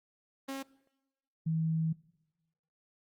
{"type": "tone pair in turn", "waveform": ["sawtooth", "sine"], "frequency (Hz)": [270.7, 160.96], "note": ["C#4", "E3"], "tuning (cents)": [-41, -41], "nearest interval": "major sixth", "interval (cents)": 900, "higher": "first", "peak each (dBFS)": [-32, -28], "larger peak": "second", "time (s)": [[0.48, 0.63], [1.46, 1.93]], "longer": "second", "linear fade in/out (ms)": 10, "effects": ["noise-tail reverb RT60 1.0 s tail -22 dB re dry", "Opus 24 kbps"]}